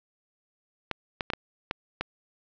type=clicks; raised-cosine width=0.3 ms; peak=-12 dBFS; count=6; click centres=0.913 / 1.208 / 1.302 / 1.335 / 1.711 / 2.01 s; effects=low-pass 5000 Hz 12 dB/octave

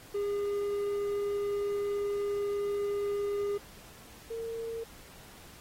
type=tone pair in turn; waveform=triangle / sine; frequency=406.6 / 456.4 Hz; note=G#4 / A#4; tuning=-37 / -37 cents; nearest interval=major second; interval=200 cents; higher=second; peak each=-27 / -34 dBFS; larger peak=first; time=0.14-3.58 / 4.3-4.84 s; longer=first; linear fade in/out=10 ms; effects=pink hiss -53 dBFS RMS until 5.6 s + AAC 48 kbps

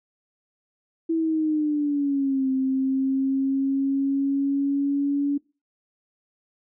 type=exponential two-way sweep; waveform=sine; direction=down then up; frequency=329.6 to 263 to 285 Hz; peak=-20 dBFS; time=1.09-5.38 s; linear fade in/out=10 ms; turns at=2.5 s; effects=noise-tail reverb RT60 0.3 s tail -23 dB re dry

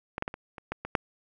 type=clicks; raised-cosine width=0.5 ms; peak=-17 / -14 / -17 / -23 / -26 / -16 / -20 / -7 dBFS; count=8; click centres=0.181 / 0.224 / 0.279 / 0.341 / 0.582 / 0.72 / 0.85 / 0.952 s; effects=none

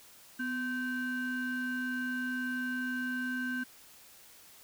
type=ring-modulated tone; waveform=triangle; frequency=650 Hz; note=E5; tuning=24 cents flat; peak=-27 dBFS; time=0.39-3.64 s; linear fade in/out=10 ms; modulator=901 Hz; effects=white hiss -56 dBFS RMS until 4.63 s

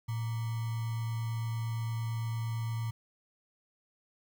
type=tone with sample-and-hold; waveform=sine; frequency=113.6 Hz; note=A#2; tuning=44 cents flat; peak=-31 dBFS; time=0.08-2.91 s; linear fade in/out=10 ms; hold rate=1050 Hz; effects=none

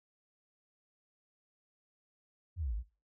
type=exponential two-way sweep; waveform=sine; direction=down then up; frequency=95.6 to 49.45 to 67 Hz; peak=-33 dBFS; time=2.56-2.83 s; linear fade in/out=50 ms; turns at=2.76 s; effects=noise-tail reverb RT60 0.3 s tail -17 dB re dry

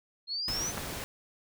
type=exponential sweep; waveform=sine; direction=up; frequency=4200 to 6290 Hz; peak=-31 dBFS; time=0.27-0.73 s; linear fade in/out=50 ms
type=noise; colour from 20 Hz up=pink; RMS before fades=-38 dBFS; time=0.48-1.04 s; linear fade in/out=0 ms
type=clicks; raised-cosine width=0.5 ms; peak=-22 dBFS; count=2; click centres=0.775 / 0.78 s
effects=none

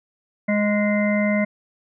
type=harmonic tone; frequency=207.7 Hz; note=G#3; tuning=in tune; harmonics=1 / 3 / 5 / 7 / 9 / 10; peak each=-19 / -23 / -35 / -36 / -36 / -26 dBFS; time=0.48-1.45 s; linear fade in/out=10 ms; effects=none

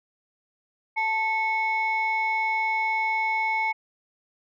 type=tone pair together; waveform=sine; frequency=881.9 / 2200 Hz; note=A5 / C#7; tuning=+4 / -14 cents; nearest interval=octave + major third; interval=1582 cents; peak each=-24 dBFS; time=0.96-3.73 s; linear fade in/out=20 ms; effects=tanh soft clip ceiling -17 dBFS

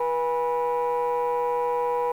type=tone cluster; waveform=sine; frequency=485.5 / 823 / 977 Hz; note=B4 / G#5 / B5; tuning=-30 / -16 / -19 cents; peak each=-23 / -29 / -25 dBFS; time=0-2.12 s; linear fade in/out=5 ms; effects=tanh soft clip ceiling -18 dBFS + 9-bit

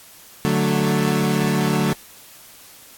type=chord; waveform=30% pulse; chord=D major; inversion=none; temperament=equal; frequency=146.83 / 185 / 220 Hz; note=D3 / F#3 / A3; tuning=0 / 0 / 0 cents; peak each=-19 dBFS; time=0.45-1.93 s; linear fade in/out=0 ms; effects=white hiss -45 dBFS RMS until 2.97 s + AAC 64 kbps

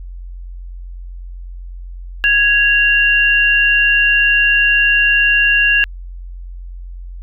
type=tone pair together; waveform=sine; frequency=1661.2 / 2771 Hz; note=G#6 / F7; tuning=0 / -14 cents; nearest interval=major sixth; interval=886 cents; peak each=-12 dBFS; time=2.24-5.84 s; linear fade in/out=0 ms; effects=added 44 Hz sine -27 dBFS peak until 7.22 s

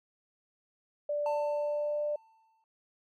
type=tone with pitch glide; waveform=sine; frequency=587.3 to 593.1 Hz; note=D5 to D5; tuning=0 to +17 cents; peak=-29 dBFS; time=1.09-2.16 s; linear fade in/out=5 ms; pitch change=+17 cents; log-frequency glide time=1.58-2.01 s
type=tone with exponential decay; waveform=triangle; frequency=891 Hz; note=A5; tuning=22 cents sharp; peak=-29 dBFS; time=1.26-2.64 s; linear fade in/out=1 ms; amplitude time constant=300 ms
effects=none

